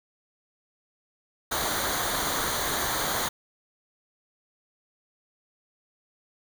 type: noise with comb filter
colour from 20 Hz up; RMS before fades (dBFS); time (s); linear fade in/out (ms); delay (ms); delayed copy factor
pink; -28; 1.51-3.29; 10; 0.38; -0.7
effects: none